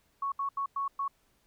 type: tone bursts at uneven times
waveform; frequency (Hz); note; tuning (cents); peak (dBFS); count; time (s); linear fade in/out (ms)
sine; 1108.7; C#6; 0; -29; 5; 0.22-0.32 / 0.39-0.49 / 0.57-0.66 / 0.76-0.88 / 0.99-1.08; 5
effects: pink hiss -70 dBFS RMS until 1.46 s